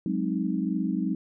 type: chord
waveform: sine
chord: Ab dominant seventh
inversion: third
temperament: equal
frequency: 185 / 207.7 / 261.6 / 311.1 Hz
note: Gb3 / Ab3 / C4 / Eb4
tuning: 0 / 0 / 0 / 0 cents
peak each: -29 / -30 / -31 / -31 dBFS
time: 0.06-1.15 s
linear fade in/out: 2 ms
effects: none